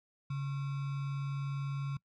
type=tone with sample-and-hold; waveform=sine; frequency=139 Hz; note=C#3; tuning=5 cents sharp; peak=-33 dBFS; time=0.3-1.97 s; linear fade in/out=5 ms; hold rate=1225 Hz; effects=noise-tail reverb RT60 0.1 s tail -23 dB re dry + low-pass 4000 Hz 12 dB/octave